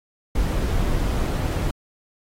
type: noise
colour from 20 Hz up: brown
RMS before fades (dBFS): -22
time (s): 0.35-1.71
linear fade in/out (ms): 5
effects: AAC 48 kbps